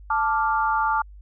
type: chord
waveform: sine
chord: D minor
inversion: second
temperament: equal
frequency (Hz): 880 / 1174.7 / 1396.9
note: A5 / D6 / F6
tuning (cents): 0 / 0 / 0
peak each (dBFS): -22 / -24 / -26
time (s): 0.1-1.02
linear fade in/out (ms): 5
effects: added 50 Hz sine -41 dBFS peak until 1.21 s